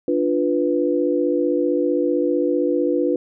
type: chord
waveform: sine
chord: B diminished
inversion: first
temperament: equal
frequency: 293.7 / 349.2 / 493.9 Hz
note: D4 / F4 / B4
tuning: 0 / 0 / 0 cents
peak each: -21 dBFS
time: 0.08-3.16 s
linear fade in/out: 2 ms
effects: none